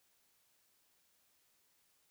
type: silence
effects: white hiss -74 dBFS RMS until 2.1 s